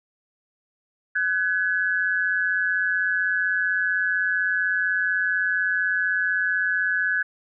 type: tone pair together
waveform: sine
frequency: 1504 / 1688.2 Hz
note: F#6 / G#6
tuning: +28 / +28 cents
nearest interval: major second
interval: 200 cents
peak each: -23 dBFS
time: 1.15-7.23 s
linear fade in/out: 10 ms
effects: none